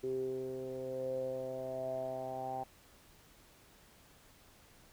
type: tone with low-pass filter sweep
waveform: 10% pulse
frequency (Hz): 130.2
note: C3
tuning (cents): -8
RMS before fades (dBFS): -39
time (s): 0.03-2.64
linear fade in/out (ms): 10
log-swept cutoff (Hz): 380 to 800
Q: 9.1
effects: pink hiss -62 dBFS RMS until 4.92 s